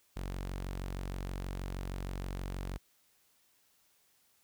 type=tone; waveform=sawtooth; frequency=46.34 Hz; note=F#1; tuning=3 cents sharp; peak=-33 dBFS; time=0.16-2.78 s; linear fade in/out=10 ms; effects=white hiss -70 dBFS RMS until 4.43 s